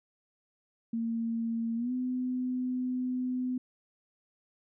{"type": "tone with pitch glide", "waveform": "sine", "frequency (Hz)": [229.1, 252.7], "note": ["A#3", "B3"], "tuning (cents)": [-30, 40], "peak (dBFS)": -29, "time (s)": [0.93, 3.58], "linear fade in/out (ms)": 5, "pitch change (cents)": 170, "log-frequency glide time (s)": [1.76, 1.92], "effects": []}